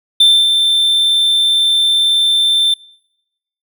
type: tone with ADSR envelope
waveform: triangle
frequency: 3559 Hz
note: A7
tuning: 19 cents sharp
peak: -3 dBFS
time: 0.2-2.74 s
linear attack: 6 ms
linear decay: 260 ms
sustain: -5 dB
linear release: 4 ms
effects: noise-tail reverb RT60 0.9 s tail -25 dB re dry